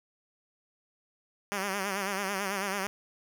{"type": "tone with vibrato", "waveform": "5% pulse", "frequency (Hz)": 196.7, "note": "G3", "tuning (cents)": 6, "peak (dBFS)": -19, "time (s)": [1.52, 2.87], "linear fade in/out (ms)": 0, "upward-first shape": "sine", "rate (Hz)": 9.1, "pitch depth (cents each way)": 78, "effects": []}